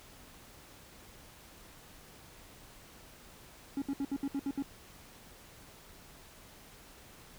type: tone bursts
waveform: triangle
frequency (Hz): 277.2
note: C#4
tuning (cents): 0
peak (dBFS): -29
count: 8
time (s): 3.77-4.624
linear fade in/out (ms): 2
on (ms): 49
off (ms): 66
effects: pink hiss -55 dBFS RMS until 7.38 s